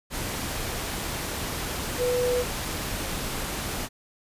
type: tone in noise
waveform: sine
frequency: 493.9 Hz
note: B4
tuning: in tune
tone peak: -22 dBFS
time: 1.97-2.45 s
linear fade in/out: 50 ms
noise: pink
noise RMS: -31 dBFS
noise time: 0.1-3.89 s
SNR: +6 dB
effects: resampled to 32000 Hz